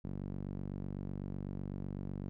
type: tone with band-pass filter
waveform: sawtooth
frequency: 47.96 Hz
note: G1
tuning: 37 cents flat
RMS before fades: -41 dBFS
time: 0.04-2.29 s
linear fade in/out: 0 ms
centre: 190 Hz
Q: 1.2
effects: none